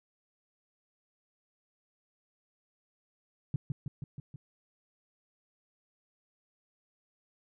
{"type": "tone with echo", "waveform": "sine", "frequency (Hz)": 138.59, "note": "C#3", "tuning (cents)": 0, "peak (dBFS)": -26, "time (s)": [3.54, 3.56], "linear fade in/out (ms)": 2, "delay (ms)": 160, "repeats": 5, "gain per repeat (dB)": -3, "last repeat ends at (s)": 4.36, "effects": []}